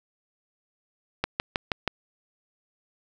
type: click train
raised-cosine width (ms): 0.3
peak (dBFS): -8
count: 5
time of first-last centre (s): 1.24-1.877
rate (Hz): 6.28
effects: none